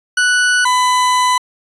40% pulse tone pair in turn, 1480 / 1000.6 Hz, F#6 / B5, 0 / +22 cents, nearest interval perfect fifth, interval 678 cents, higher first, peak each -10 dBFS, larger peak neither, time 0.17-0.65 / 0.65-1.38 s, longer second, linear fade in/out 5 ms, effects resampled to 24000 Hz

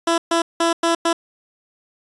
15% pulse tone bursts at uneven times, 334.8 Hz, E4, 27 cents sharp, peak -9 dBFS, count 5, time 0.07-0.18 / 0.31-0.42 / 0.6-0.73 / 0.83-0.95 / 1.05-1.13 s, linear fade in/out 5 ms, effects resampled to 24000 Hz

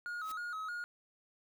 triangle tone with vibrato, 1353 Hz, E6, 45 cents sharp, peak -36 dBFS, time 0.06-0.84 s, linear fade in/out 0 ms, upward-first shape square, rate 3.2 Hz, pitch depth 99 cents each way
white noise with exponential growth, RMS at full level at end -46 dBFS, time 0.15-0.32 s, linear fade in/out 5 ms, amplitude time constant 35 ms
effects none

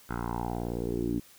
10% pulse tone with low-pass filter sweep, 58.9 Hz, A#1, 19 cents sharp, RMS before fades -32 dBFS, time 0.09-1.2 s, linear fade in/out 10 ms, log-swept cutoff 1400 to 280 Hz, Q 4.1, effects white hiss -56 dBFS RMS until 1.38 s

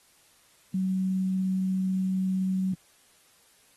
sine tone with quantisation, 188.1 Hz, F#3, 29 cents sharp, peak -24 dBFS, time 0.74-2.74 s, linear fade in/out 5 ms, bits 9, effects white hiss -61 dBFS RMS until 3.76 s + AAC 32 kbps

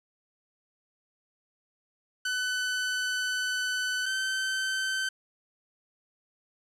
sawtooth tone pair in turn, 1503 / 1539.9 Hz, F#6 / G6, +27 / -31 cents, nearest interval unison, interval 42 cents, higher second, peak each -24 dBFS, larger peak neither, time 2.25-4.06 / 4.06-5.09 s, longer first, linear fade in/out 5 ms, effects low-pass 9000 Hz 12 dB/octave

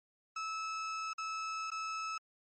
35% pulse tone with dropouts, 1304 Hz, E6, 19 cents flat, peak -35 dBFS, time 0.36-2.18 s, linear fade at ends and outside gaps 5 ms, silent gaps 1.133-1.181 / 1.704-1.716 s, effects MP3 32 kbps

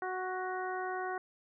harmonic tone with a mistuned harmonic, 370 Hz, F#4, in tune, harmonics 1 / 2 / 3 / 4 / 5, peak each -39 / -38 / -42 / -42 / -46 dBFS, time 0.02-1.18 s, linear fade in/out 2 ms, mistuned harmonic 5, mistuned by +20 cents, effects none

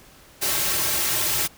white noise with comb filter, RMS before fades -23 dBFS, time 0.41-1.48 s, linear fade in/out 20 ms, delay 4.1 ms, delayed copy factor -1, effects pink hiss -50 dBFS RMS until 1.57 s

